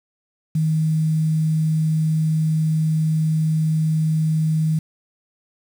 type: tone with quantisation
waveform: sine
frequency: 157.4 Hz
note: D#3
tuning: 20 cents sharp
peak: -16 dBFS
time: 0.55-4.79 s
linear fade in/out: 5 ms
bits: 7
effects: none